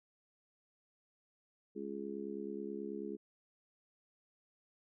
harmonic tone, 69.3 Hz, C#2, in tune, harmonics 3 / 4 / 5 / 6, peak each -45 / -47 / -45 / -44 dBFS, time 1.75-3.17 s, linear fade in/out 20 ms, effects none

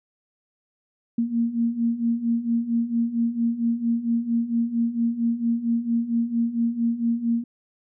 sine beating tone pair, 230.2 / 234.6 Hz, A#3 / A#3, -22 / +11 cents, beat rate 4.4 Hz, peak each -26 / -22 dBFS, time 1.18-7.44 s, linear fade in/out 5 ms, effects none

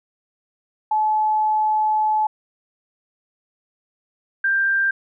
sine tone pair in turn, 860 / 1583.6 Hz, A5 / G6, -40 / +17 cents, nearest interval major seventh, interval 1057 cents, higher second, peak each -16 dBFS, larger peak neither, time 0.91-2.27 / 4.44-4.91 s, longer first, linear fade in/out 5 ms, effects none

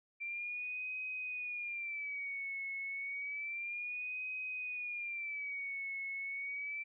sine tone with vibrato, 2349 Hz, D7, in tune, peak -38 dBFS, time 0.2-6.84 s, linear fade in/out 20 ms, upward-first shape sine, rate 0.3 Hz, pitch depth 120 cents each way, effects none

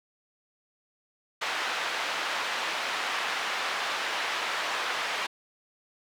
pink band-pass noise, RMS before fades -31 dBFS, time 1.41-5.27 s, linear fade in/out 10 ms, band 910 to 3400 Hz, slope 12 dB/octave, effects none

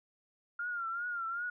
sine tone with vibrato, 1396.9 Hz, F6, in tune, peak -34 dBFS, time 0.59-1.5 s, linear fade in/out 5 ms, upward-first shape triangle, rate 2.6 Hz, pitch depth 89 cents each way, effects none

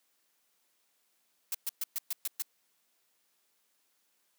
blue noise bursts, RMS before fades -33 dBFS, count 7, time 1.52-2.422 s, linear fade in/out 2 ms, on 26 ms, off 120 ms, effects white hiss -74 dBFS RMS until 4.38 s + high-pass 200 Hz 12 dB/octave

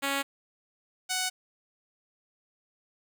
5% pulse tone pair in turn, 277.2 / 742.2 Hz, C#4 / F#5, 0 / +5 cents, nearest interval octave + perfect fourth, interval 1705 cents, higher second, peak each -16 dBFS, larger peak neither, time 0.02-0.23 / 1.09-1.3 s, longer neither, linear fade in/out 20 ms, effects none

